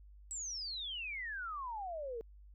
sine exponential sweep, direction down, 7902 to 440 Hz, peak -39 dBFS, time 0.31-2.21 s, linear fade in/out 0 ms, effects added 50 Hz sine -54 dBFS peak until 2.54 s

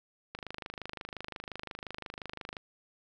click train, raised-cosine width 0.3 ms, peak -23 dBFS, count 58, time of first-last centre 0.35-2.568 s, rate 25.7 Hz, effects none

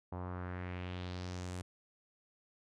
sawtooth tone with low-pass filter sweep, 90.3 Hz, F#2, 42 cents flat, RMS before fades -42 dBFS, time 0.12-1.62 s, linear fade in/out 5 ms, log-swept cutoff 900 to 9300 Hz, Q 2.3, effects none

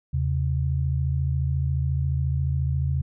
sine tone pair together, 80.2 / 134.45 Hz, E2 / C3, -47 / +47 cents, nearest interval major sixth, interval 894 cents, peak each -24 dBFS, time 0.13-3.02 s, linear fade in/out 10 ms, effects none

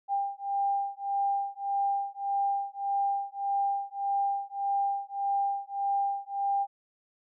sine beating tone pair, 796 / 797.7 Hz, G5 / G5, +26 / +30 cents, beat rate 1.7 Hz, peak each -30 dBFS, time 0.08-6.67 s, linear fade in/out 50 ms, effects none

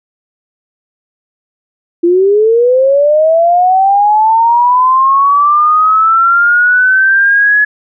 sine linear sweep, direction up, 336.5 to 1700 Hz, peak -5 dBFS, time 2.03-7.65 s, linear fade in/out 10 ms, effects none

